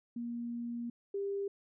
sine tone pair in turn, 236.8 / 398.2 Hz, A#3 / G4, +27 / +27 cents, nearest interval major sixth, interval 900 cents, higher second, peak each -36 / -33 dBFS, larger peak second, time 0.16-0.9 / 1.14-1.48 s, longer first, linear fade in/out 5 ms, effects none

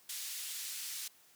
white band-pass noise, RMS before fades -42 dBFS, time 0.09-1.08 s, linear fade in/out 5 ms, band 2600 to 12000 Hz, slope 12 dB/octave, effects white hiss -64 dBFS RMS until 1.35 s + high-pass 100 Hz 12 dB/octave

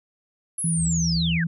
sine linear sweep, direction down, 11010 to 1480 Hz, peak -25 dBFS, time 0.58-1.44 s, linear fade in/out 5 ms
sine tone with pitch glide, 164.81 to 166.24 Hz, E3 to E3, 0 to +15 cents, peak -21 dBFS, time 0.64-1.47 s, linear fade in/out 5 ms, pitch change +15 cents, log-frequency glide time 0.88-1.24 s
sine tone with vibrato, 77.9 Hz, D#2, 3 cents sharp, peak -29 dBFS, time 0.76-1.41 s, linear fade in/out 50 ms, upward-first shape sine, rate 6.9 Hz, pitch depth 91 cents each way
effects none

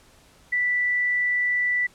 sine tone, 1971 Hz, B6, 4 cents flat, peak -20 dBFS, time 0.52-1.87 s, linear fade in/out 10 ms, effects pink hiss -55 dBFS RMS until 1.94 s + low-pass 11000 Hz 12 dB/octave

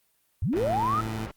sine linear sweep, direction up, 60.3 to 1318.5 Hz, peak -23 dBFS, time 0.42-1.01 s, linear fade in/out 5 ms
pink low-pass noise, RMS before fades -39 dBFS, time 0.53-1.31 s, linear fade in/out 0 ms, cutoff 2100 Hz, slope 12 dB/octave
20% pulse tone, 110.2 Hz, A2, 3 cents sharp, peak -26 dBFS, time 0.55-1.27 s, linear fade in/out 20 ms
effects white hiss -69 dBFS RMS until 1.36 s + Opus 32 kbps

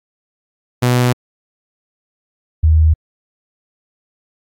sawtooth / sine tone pair in turn, 123.47 / 78.91 Hz, B2 / D#2, 0 / +25 cents, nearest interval minor sixth, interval 775 cents, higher first, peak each -7 dBFS, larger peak neither, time 0.82-1.13 / 2.63-2.94 s, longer neither, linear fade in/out 10 ms, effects AAC 64 kbps

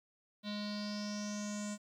square tone with low-pass filter sweep, 207.7 Hz, G#3, in tune, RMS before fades -40 dBFS, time 0.43-1.78 s, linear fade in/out 50 ms, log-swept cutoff 3900 to 7700 Hz, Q 7, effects 12-bit

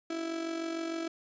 35% pulse tone with amplitude modulation, 329.6 Hz, E4, in tune, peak -29 dBFS, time 0.1-1.08 s, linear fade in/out 5 ms, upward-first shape sine, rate 46.6 Hz, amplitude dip 55%, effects resampled to 16000 Hz

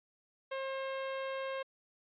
sawtooth tone, 535 Hz, C5, 38 cents sharp, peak -32 dBFS, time 0.51-1.63 s, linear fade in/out 10 ms, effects resampled to 8000 Hz

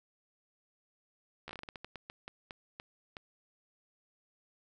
slowing click train, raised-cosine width 0.3 ms, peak -27 dBFS, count 16, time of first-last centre 1.48-3.168 s, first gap 13 ms, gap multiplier 1.27, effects none

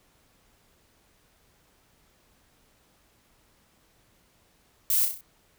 violet noise with echo, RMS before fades -24 dBFS, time 4.9-5.05 s, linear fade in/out 2 ms, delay 32 ms, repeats 5, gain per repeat -5 dB, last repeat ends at 5.21 s, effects pink hiss -64 dBFS RMS until 5.58 s

